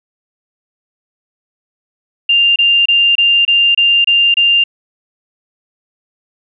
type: tone bursts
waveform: sine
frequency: 2794 Hz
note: F7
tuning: in tune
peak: -7 dBFS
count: 8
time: 2.29-4.639 s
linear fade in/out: 5 ms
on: 270 ms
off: 27 ms
effects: none